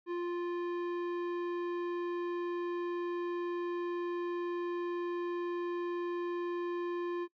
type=tone with tanh clipping; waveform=sine; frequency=349 Hz; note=F4; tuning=1 cent flat; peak=-35 dBFS; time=0.06-7.28 s; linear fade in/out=50 ms; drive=14 dB; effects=noise-tail reverb RT60 0.1 s tail -21 dB re dry